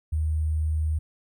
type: tone with sample-and-hold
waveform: sine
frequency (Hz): 77.78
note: D#2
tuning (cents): 0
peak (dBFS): -22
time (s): 0.12-0.99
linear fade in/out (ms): 10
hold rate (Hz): 8820
effects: none